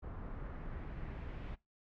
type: noise with low-pass filter sweep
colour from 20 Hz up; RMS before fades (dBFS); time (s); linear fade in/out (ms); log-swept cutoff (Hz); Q
brown; -44; 0.02-1.56; 20; 1300 to 2700; 1.4
effects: noise-tail reverb RT60 0.2 s tail -21 dB re dry